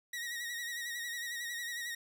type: tone with vibrato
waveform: sawtooth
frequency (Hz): 1898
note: A#6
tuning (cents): +31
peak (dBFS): -34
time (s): 0.13-1.95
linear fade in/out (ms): 5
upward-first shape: sine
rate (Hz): 11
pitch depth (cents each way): 50
effects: none